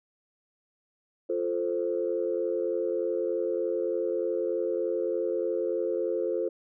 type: chord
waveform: sine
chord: F major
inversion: none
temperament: equal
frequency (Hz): 349.2 / 440 / 523.3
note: F4 / A4 / C5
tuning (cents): 0 / 0 / 0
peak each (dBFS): -30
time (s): 1.29-6.49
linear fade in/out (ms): 10
effects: tanh soft clip ceiling -16 dBFS